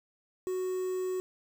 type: tone with quantisation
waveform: triangle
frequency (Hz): 370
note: F#4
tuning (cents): 0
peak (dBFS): -28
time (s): 0.47-1.2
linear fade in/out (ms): 0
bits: 8
effects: none